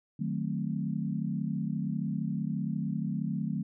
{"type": "chord", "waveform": "sine", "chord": "D# diminished seventh", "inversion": "none", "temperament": "equal with one note detuned", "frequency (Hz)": [153.95, 185, 220, 261.6], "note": ["D#3", "F#3", "A3", "C4"], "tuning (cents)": [-18, 0, 0, 0], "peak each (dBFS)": [-34, -34, -34, -40], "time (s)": [0.19, 3.63], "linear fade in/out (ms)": 10, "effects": []}